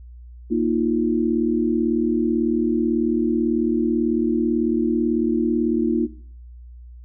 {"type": "chord", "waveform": "sine", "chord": "Bb suspended fourth", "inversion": "none", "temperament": "equal", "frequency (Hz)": [233.1, 311.1, 349.2], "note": ["Bb3", "Eb4", "F4"], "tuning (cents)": [0, 0, 0], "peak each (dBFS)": [-21, -23, -22], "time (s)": [0.5, 6.07], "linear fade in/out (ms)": 20, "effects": ["noise-tail reverb RT60 0.5 s tail -17 dB re dry", "added 60 Hz sine -38 dBFS peak until 7.04 s"]}